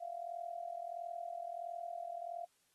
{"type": "tone with amplitude modulation", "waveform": "sine", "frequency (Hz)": 690, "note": "F5", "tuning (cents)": -21, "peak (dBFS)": -37, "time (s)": [0, 2.46], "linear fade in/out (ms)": 20, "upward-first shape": "sine", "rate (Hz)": 41.5, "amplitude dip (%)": 80, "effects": ["white hiss -75 dBFS RMS until 2.74 s", "AAC 32 kbps"]}